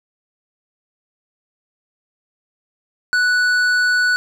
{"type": "tone with hard clipping", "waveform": "triangle", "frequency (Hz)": 1480, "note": "F#6", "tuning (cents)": 0, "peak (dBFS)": -15, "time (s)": [3.13, 4.16], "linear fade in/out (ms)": 0, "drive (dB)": 12, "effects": []}